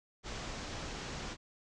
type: low-pass noise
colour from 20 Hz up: pink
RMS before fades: -42 dBFS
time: 0.23-1.37 s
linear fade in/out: 50 ms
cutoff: 7200 Hz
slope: 48 dB/octave
effects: none